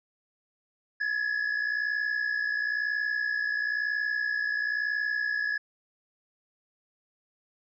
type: tone pair together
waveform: triangle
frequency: 1679 / 1740 Hz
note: G#6 / A6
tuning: +18 / -20 cents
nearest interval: minor second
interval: 62 cents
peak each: -26 / -31 dBFS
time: 1-5.58 s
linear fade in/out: 10 ms
effects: resampled to 16000 Hz